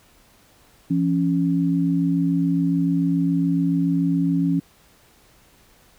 sine tone pair together, 170.16 / 277.2 Hz, F3 / C#4, -45 / 0 cents, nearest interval minor sixth, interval 845 cents, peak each -20 dBFS, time 0.9-4.6 s, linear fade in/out 10 ms, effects pink hiss -55 dBFS RMS until 5.98 s

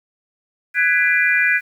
sine chord, G# half-diminished seventh, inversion third, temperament just, 1495.1 / 1661.2 / 1993.5 / 2392 Hz, F#6 / G#6 / B6 / D7, +18 / 0 / +16 / +31 cents, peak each -20 / -18 / -19 / -19 dBFS, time 0.74-1.61 s, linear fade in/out 50 ms, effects 8-bit

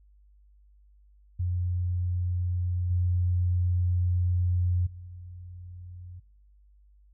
sine tone with level steps, 89.2 Hz, F2, 37 cents sharp, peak -25 / -22 / -40 dBFS, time 1.39-6.2 s, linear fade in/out 10 ms, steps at 2.9 / 4.86 s, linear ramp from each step 10 ms, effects noise-tail reverb RT60 1.0 s tail -22 dB re dry + added 50 Hz sine -55 dBFS peak until 7.13 s

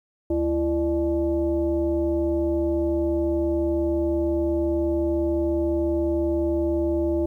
sine tone with frequency modulation, 336.1 Hz, E4, 34 cents sharp, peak -20 dBFS, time 0.3-7.26 s, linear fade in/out 5 ms, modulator 262 Hz, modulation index 0.83, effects 10-bit

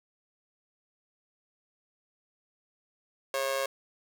sawtooth tone with amplitude modulation, 543 Hz, C#5, 36 cents flat, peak -21 dBFS, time 3.34-3.66 s, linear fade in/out 2 ms, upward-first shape sine, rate 131 Hz, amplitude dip 75%, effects none

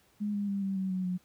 sine tone with pitch steps, 207.7 / 203.1 / 198.55 / 194.13 / 189.8 / 185.57 / 181.44 Hz, G#3 / G#3 / G3 / G3 / F#3 / F#3 / F#3, 0 / -38 / +22 / -17 / +44 / +5 / -34 cents, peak -29 dBFS, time 0.2-1.18 s, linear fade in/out 20 ms, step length 140 ms, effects pink hiss -66 dBFS RMS until 1.24 s + high-pass 60 Hz 12 dB/octave

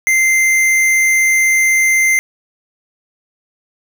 sine tone with hard clipping, 2084 Hz, C7, 7 cents flat, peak -11 dBFS, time 0.07-2.19 s, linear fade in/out 0 ms, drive 14 dB, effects none

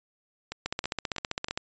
two click trains, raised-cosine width 0.2 ms, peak -12 / -17 dBFS, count 15 / 4, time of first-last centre 0.66-1.575 / 0.52-1.485 s, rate 15.3 / 3.11 Hz, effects resampled to 16000 Hz

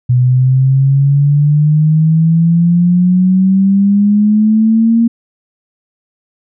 sine exponential sweep, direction up, 123.47 to 233.1 Hz, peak -6 dBFS, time 0.09-5.08 s, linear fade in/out 10 ms, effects none

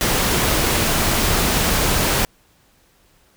pink noise, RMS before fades -18 dBFS, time 0.01-2.25 s, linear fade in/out 0 ms, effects pink hiss -57 dBFS RMS until 3.36 s

